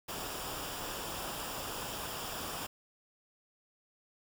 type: noise with comb filter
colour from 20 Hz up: pink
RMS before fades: -40 dBFS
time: 0.08-2.67 s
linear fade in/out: 10 ms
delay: 0.48 ms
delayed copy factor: -0.55
effects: none